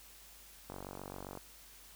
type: click train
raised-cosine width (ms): 1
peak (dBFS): -30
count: 33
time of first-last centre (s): 0.7-1.374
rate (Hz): 47.5
effects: added 50 Hz sine -63 dBFS peak until 1.95 s + white hiss -57 dBFS RMS until 1.95 s

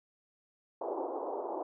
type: band-pass noise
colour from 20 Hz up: pink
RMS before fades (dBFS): -37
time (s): 0.81-1.63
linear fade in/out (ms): 5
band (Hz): 320 to 970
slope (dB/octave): 48
effects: none

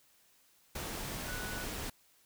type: tone in noise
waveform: sine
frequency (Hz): 1480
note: F#6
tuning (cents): 0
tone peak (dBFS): -43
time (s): 1.28-1.64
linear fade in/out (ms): 5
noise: pink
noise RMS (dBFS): -40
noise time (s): 0.75-1.9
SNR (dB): -6
effects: white hiss -67 dBFS RMS until 2.25 s

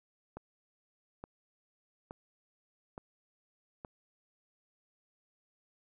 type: click train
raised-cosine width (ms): 1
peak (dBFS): -29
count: 5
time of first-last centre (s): 0.37-3.848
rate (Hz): 1.15
effects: none

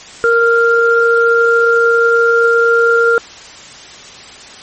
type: tone pair together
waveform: sine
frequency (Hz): 465 / 1393.4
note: A#4 / F6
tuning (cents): -4 / -4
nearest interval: octave + perfect fifth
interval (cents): 1900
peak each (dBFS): -10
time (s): 0.24-3.18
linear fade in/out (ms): 0
effects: white hiss -34 dBFS RMS until 4.62 s + MP3 32 kbps

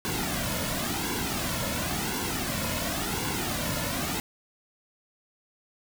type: noise with flanger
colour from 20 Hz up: pink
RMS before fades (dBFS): -30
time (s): 0.05-4.2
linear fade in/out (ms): 0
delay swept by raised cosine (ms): 1.6 to 2.57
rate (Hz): 0.94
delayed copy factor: -0.7
effects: none

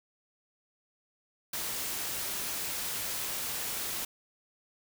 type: noise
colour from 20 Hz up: white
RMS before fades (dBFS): -35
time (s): 1.53-4.05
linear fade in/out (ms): 5
effects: none

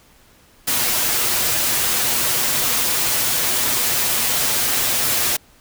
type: noise with comb filter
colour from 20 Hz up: white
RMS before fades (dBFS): -19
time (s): 0.67-5.37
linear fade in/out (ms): 10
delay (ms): 8.2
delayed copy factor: +0.55
effects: pink hiss -52 dBFS RMS until 5.6 s

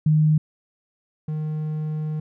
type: tone pair in turn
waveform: sine / triangle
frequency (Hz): 154.1 / 154.1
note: D#3 / D#3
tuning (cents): -16 / -16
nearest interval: unison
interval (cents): 0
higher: neither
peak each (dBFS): -14 / -22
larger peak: first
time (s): 0.06-0.38 / 1.28-2.2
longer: second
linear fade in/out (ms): 5
effects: none

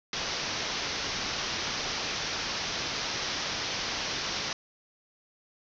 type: low-pass noise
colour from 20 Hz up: white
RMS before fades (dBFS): -33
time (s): 0.13-4.53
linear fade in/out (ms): 2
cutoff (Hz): 6100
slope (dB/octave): 96
effects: none

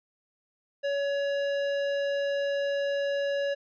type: tone with hard clipping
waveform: sine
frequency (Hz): 563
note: C#5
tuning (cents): +27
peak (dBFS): -28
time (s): 0.83-3.55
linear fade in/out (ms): 20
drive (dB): 13
effects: resampled to 16000 Hz

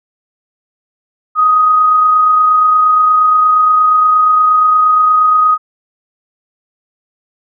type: tone with amplitude modulation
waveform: sine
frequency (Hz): 1251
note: D#6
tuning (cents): +9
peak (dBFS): -5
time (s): 1.35-5.58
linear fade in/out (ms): 50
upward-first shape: sine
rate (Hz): 28.5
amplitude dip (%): 25
effects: none

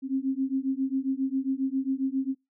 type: beating tone pair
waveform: sine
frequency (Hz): 263.4 / 270.8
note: C4 / C#4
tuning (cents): +12 / -40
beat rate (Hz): 7.4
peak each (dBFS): -28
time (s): 0.02-2.35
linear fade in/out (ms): 50
effects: noise-tail reverb RT60 0.2 s tail -22 dB re dry

